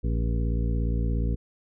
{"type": "harmonic tone with a mistuned harmonic", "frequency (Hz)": 57.1, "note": "A#1", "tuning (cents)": -35, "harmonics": [1, 2, 3, 4, 5, 7, 8], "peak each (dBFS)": [-24, -30, -34, -36, -38, -41, -42], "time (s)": [0.03, 1.36], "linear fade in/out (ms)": 20, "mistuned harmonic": 8, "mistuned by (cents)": 77, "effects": []}